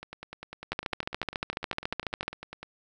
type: two click trains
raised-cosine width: 0.3 ms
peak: -13 / -24 dBFS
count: 23 / 27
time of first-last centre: 0.72-2.28 / 0.03-2.63 s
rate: 14.1 / 10 Hz
effects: none